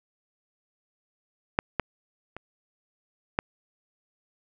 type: clicks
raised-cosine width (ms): 0.5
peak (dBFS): -6 / -9 / -23 / -8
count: 4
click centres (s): 1.589 / 1.797 / 2.366 / 3.389
effects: none